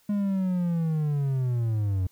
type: linear sweep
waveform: triangle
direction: down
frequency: 207.7 to 90 Hz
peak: -21 dBFS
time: 0.09-2.07 s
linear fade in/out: 5 ms
effects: white hiss -63 dBFS RMS until 2.11 s